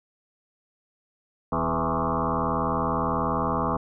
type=tone with frequency modulation; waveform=sine; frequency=659.3 Hz; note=E5; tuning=in tune; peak=-22 dBFS; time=1.52-3.77 s; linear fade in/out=5 ms; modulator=80 Hz; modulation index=7.1; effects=none